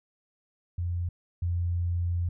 sine tone pair in turn, 87.31 / 86.99 Hz, F2 / F2, 0 / -6 cents, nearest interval unison, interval 6 cents, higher first, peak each -27 / -25 dBFS, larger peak second, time 0.78-1.09 / 1.42-2.29 s, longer second, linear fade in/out 5 ms, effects none

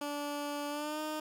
15% pulse tone with pitch glide, 290.3 to 307.6 Hz, D4 to D#4, -20 to -20 cents, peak -29 dBFS, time 0.01-1.2 s, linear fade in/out 5 ms, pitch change +100 cents, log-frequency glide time 0.69-1 s, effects none

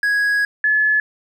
triangle / sine tone pair in turn, 1661.2 / 1715.8 Hz, G#6 / A6, 0 / -44 cents, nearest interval minor second, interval 56 cents, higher second, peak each -13 dBFS, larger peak neither, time 0.03-0.45 / 0.64-1 s, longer first, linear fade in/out 2 ms, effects none

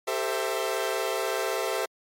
sawtooth chord, A minor seventh, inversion third, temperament equal with one note detuned, 392 / 447.9 / 523.3 / 659.3 Hz, G4 / A4 / C5 / E5, 0 / +31 / 0 / 0 cents, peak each -28 dBFS, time 0.07-1.86 s, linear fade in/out 10 ms, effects MP3 64 kbps

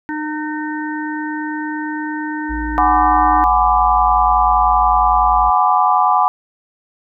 harmonic tone, 304.8 Hz, D#4, 36 cents flat, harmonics 1 / 3 / 5 / 6, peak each -22 / -27 / -29 / -30 dBFS, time 0.09-3.44 s, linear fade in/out 0 ms
triangle tone, 55.4 Hz, A1, 13 cents sharp, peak -21 dBFS, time 2.49-5.51 s, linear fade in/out 20 ms
sine chord, G# half-diminished seventh, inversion third, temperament equal with one note detuned, 740 / 830.6 / 1005 / 1174.7 Hz, F#5 / G#5 / B5 / D6, 0 / 0 / +30 / 0 cents, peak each -16 dBFS, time 2.78-6.28 s, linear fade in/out 0 ms
effects none

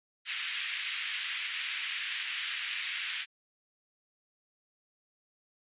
white band-pass noise, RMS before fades -36 dBFS, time 0.25-3.26 s, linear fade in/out 50 ms, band 1800 to 3300 Hz, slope 24 dB/octave, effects resampled to 8000 Hz

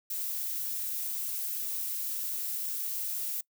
violet noise, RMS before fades -34 dBFS, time 0.1-3.41 s, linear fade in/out 5 ms, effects noise-tail reverb RT60 0.1 s tail -23 dB re dry

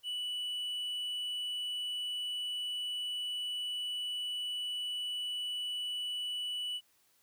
triangle tone, 2960 Hz, F#7, in tune, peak -33 dBFS, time 0.03-6.81 s, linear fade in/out 50 ms, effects white hiss -70 dBFS RMS until 7.22 s

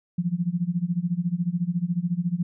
sine tone with tremolo, 174.61 Hz, F3, in tune, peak -19 dBFS, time 0.18-2.43 s, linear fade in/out 5 ms, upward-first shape sine, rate 14 Hz, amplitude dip 90%, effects none

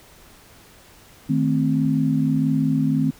sine chord, A diminished, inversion second, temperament equal, 155.56 / 220 / 261.6 Hz, Eb3 / A3 / C4, 0 / 0 / 0 cents, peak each -21 / -24 / -20 dBFS, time 1.29-3.11 s, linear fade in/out 10 ms, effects pink hiss -49 dBFS RMS until 3.19 s

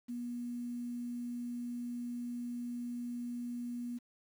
sine tone with quantisation, 241.4 Hz, B3, 39 cents flat, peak -37 dBFS, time 0.08-3.99 s, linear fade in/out 20 ms, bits 10, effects none

